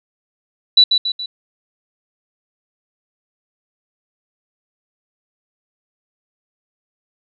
sine tone with echo, 3951 Hz, B7, in tune, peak -5 dBFS, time 0.77-0.84 s, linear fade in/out 5 ms, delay 140 ms, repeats 3, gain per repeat -6 dB, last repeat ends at 1.26 s, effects none

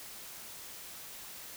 silence, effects white hiss -47 dBFS RMS until 1.56 s

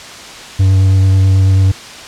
triangle tone with vibrato, 95.7 Hz, G2, 41 cents flat, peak -4 dBFS, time 0.59-1.72 s, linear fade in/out 10 ms, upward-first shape sine, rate 9.2 Hz, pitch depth 12 cents each way, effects white hiss -30 dBFS RMS until 2.07 s + low-pass 6000 Hz 12 dB/octave

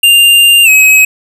square tone with pitch glide, 2796 to 2549 Hz, F7 to D#7, +1 to +41 cents, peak -3 dBFS, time 0.03-1.05 s, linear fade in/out 5 ms, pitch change -160 cents, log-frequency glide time 0.64-0.69 s, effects none

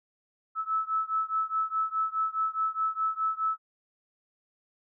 sine beating tone pair, 1303 / 1307.8 Hz, E6 / E6, -20 / -14 cents, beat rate 4.8 Hz, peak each -29 / -30 dBFS, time 0.55-3.58 s, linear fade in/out 50 ms, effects none

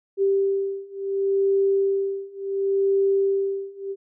sine beating tone pair, 392 / 392.7 Hz, G4 / G4, 0 / +3 cents, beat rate 0.7 Hz, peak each -23 / -22 dBFS, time 0.17-3.96 s, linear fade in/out 50 ms, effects none

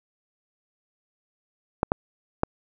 clicks, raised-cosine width 1 ms, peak -6 dBFS, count 3, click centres 1.831 / 1.919 / 2.434 s, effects none

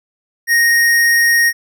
square tone, 1864.7 Hz, A#6, in tune, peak -10 dBFS, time 0.47-1.53 s, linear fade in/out 50 ms, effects none

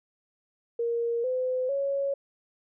sine tone with pitch steps, 468.1 / 510 / 555 Hz, A#4 / C5 / C#5, +7 / -44 / +2 cents, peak -25 dBFS, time 0.79-2.14 s, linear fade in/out 5 ms, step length 450 ms, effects none

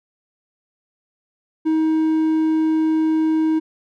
triangle tone, 316.4 Hz, D#4, 29 cents sharp, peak -13 dBFS, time 1.65-3.6 s, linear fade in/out 20 ms, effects none

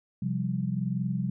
sine chord, C suspended fourth, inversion none, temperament equal, 130.81 / 174.61 / 196 Hz, C3 / F3 / G3, 0 / 0 / 0 cents, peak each -31 dBFS, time 0.22-1.3 s, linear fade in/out 5 ms, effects none

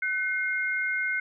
sine tone pair together, 1509 / 2133 Hz, F#6 / C7, +34 / +33 cents, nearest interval tritone, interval 599 cents, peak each -28 dBFS, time 0.02-1.2 s, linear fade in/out 5 ms, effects none

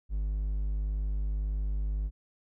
triangle tone, 50.9 Hz, G#1, 34 cents flat, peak -26 dBFS, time 0.09-2.11 s, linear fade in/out 50 ms, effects none

